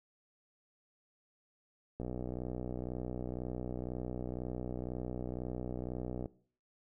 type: click train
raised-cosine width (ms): 2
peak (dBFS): -26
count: 265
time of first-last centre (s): 2-6.258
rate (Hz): 62
effects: noise-tail reverb RT60 0.5 s tail -20 dB re dry